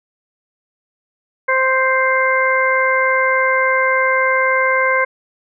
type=harmonic tone; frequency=523.3 Hz; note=C5; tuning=in tune; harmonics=1 / 2 / 3 / 4; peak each=-18 / -18 / -18 / -18 dBFS; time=1.48-5.05 s; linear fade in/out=10 ms; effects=none